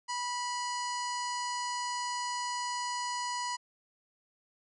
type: harmonic tone with a mistuned harmonic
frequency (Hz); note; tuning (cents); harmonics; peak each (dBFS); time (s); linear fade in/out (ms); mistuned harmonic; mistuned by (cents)
980; B5; -14; 1 / 2 / 3 / 4 / 5 / 6 / 7 / 8 / 9; -34 / -42 / -46 / -47 / -42 / -49 / -44 / -52 / -51; 0.08-3.57; 20; 4; +120
effects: none